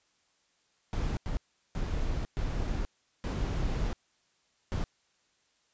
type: noise bursts at uneven times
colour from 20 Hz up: brown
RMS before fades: -31 dBFS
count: 6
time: 0.93-1.17 / 1.26-1.37 / 1.75-2.25 / 2.37-2.85 / 3.24-3.93 / 4.72-4.84 s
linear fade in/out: 0 ms
effects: white hiss -71 dBFS RMS until 5.73 s + resampled to 16000 Hz